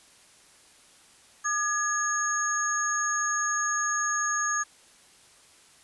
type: tone cluster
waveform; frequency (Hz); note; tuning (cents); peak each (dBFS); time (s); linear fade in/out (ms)
sine; 1215 / 1681 / 6550; D#6 / G#6 / G#8; -42 / +20 / -25; -29; 1.44-4.64; 20
effects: white hiss -56 dBFS RMS until 5.83 s + resampled to 24000 Hz

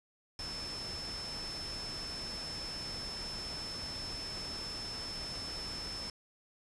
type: tone in noise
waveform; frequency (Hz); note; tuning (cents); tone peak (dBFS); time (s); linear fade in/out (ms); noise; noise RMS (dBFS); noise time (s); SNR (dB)
sine; 5280; E8; +2; -40; 0.39-6.1; 2; pink; -45; 0.39-6.1; +2
effects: resampled to 24000 Hz

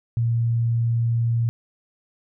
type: tone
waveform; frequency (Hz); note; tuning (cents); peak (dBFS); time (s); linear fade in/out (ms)
sine; 116.54; A#2; 0; -18; 0.17-1.49; 0
effects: none

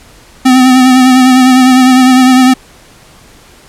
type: tone with vibrato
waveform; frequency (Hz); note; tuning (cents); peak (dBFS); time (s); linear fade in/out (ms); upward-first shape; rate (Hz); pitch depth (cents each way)
square; 256.5; C4; -34; -3; 0.45-2.54; 10; triangle; 9.9; 42
effects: pink hiss -39 dBFS RMS until 3.68 s + low-pass 11000 Hz 12 dB/octave

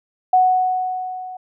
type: tone with level ramp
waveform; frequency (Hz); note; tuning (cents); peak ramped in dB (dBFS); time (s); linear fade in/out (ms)
sine; 740; F#5; 0; -9 to -30; 0.33-1.37; 5
effects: none

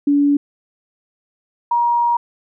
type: tone pair in turn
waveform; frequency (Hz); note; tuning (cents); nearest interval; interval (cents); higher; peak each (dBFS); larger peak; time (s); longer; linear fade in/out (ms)
sine; 286.4 / 949; D4 / A#5; -43 / +31; octave + major sixth; 2074; second; -11 / -13; first; 0.07-0.37 / 1.71-2.17; second; 5
effects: none

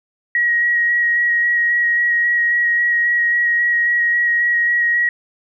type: tone with vibrato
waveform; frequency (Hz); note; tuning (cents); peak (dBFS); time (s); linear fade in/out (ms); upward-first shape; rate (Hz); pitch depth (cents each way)
sine; 1900; A#6; +33; -13; 0.35-5.09; 2; square; 3.7; 10
effects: none

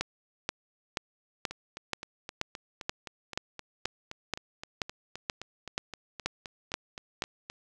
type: two click trains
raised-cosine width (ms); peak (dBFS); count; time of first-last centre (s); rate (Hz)
0.2; -22 / -12; 24 / 16; 1.51-7.5 / 0.01-7.222; 3.84 / 2.08
effects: none

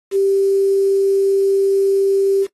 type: tone with quantisation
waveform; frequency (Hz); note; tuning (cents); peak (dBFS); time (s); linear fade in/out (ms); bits
sine; 392; G4; 0; -12; 0.11-2.47; 50; 6
effects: noise-tail reverb RT60 0.1 s tail -20 dB re dry + AAC 32 kbps

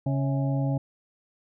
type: harmonic tone with a mistuned harmonic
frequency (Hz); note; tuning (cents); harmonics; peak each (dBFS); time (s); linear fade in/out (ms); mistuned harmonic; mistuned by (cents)
137.7; C#3; -11; 1 / 2 / 4 / 5 / 6; -24 / -30 / -36 / -38 / -40; 0.06-0.78; 5; 5; -90
effects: none

